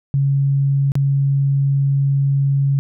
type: tone with dropouts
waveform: sine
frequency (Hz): 138.59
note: C#3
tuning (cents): 0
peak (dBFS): -13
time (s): 0.14-2.79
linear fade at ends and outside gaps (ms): 0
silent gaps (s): 0.919-0.954
effects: none